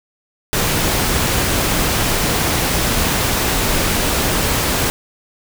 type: noise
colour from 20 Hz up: pink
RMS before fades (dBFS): -17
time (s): 0.53-4.9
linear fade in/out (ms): 0
effects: none